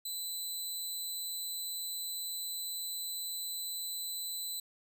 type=tone; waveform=15% pulse; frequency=4006 Hz; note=B7; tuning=24 cents sharp; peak=-30 dBFS; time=0.05-4.6 s; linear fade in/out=5 ms; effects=none